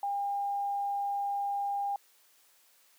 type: tone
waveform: sine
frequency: 804 Hz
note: G5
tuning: 44 cents sharp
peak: -29 dBFS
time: 0.03-1.96 s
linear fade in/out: 2 ms
effects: white hiss -64 dBFS RMS until 2.98 s + high-pass 400 Hz 12 dB/octave